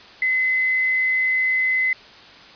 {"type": "tone with quantisation", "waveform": "sine", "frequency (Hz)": 2037, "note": "C7", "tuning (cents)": -47, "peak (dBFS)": -17, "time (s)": [0.22, 1.93], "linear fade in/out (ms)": 2, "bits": 7, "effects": ["white hiss -44 dBFS RMS until 2.55 s", "resampled to 11025 Hz"]}